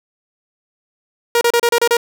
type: tone bursts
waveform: sawtooth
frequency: 472.3 Hz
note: A#4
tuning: 23 cents sharp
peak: -7 dBFS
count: 7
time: 1.35-1.969 s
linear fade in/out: 2 ms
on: 61 ms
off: 32 ms
effects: none